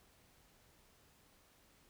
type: silence
effects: pink hiss -68 dBFS RMS until 1.89 s